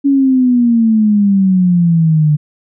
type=exponential sweep; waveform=sine; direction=down; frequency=282.3 to 147.9 Hz; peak=-7 dBFS; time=0.04-2.37 s; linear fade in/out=20 ms; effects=none